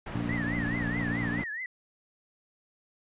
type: low-pass noise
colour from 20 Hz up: pink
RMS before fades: -38 dBFS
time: 0.06-1.44 s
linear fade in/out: 5 ms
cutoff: 2200 Hz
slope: 12 dB/octave
type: harmonic tone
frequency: 58.27 Hz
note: A#1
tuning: in tune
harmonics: 2 / 3 / 4 / 5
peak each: -35 / -35 / -35 / -35 dBFS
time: 0.14-1.42 s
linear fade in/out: 10 ms
type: tone with vibrato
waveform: sine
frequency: 1864.7 Hz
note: A#6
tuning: in tune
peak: -33 dBFS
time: 0.29-1.66 s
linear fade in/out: 2 ms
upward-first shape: triangle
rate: 4.7 Hz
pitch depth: 200 cents each way
effects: resampled to 8000 Hz